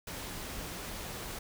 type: noise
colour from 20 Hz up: pink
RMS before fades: -41 dBFS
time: 0.07-1.39 s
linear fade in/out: 5 ms
effects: none